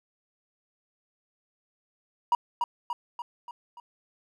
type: tone with echo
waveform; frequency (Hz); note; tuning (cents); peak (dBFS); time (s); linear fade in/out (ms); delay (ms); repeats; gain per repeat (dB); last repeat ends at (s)
triangle; 956; A#5; +43; -16; 2.32-2.35; 2; 290; 5; -5; 3.8
effects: tanh soft clip ceiling -14 dBFS